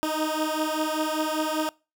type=beating tone pair; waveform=15% pulse; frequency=308.6 / 313.7 Hz; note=D#4 / D#4; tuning=-14 / +14 cents; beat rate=5.1 Hz; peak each=-21 / -22 dBFS; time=0.03-1.69 s; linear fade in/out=0 ms; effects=noise-tail reverb RT60 0.3 s tail -24 dB re dry